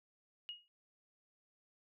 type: tone with exponential decay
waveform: sine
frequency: 2879 Hz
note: F#7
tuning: 48 cents flat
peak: -39 dBFS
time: 0.49-0.68 s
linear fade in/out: 0 ms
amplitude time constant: 41 ms
effects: none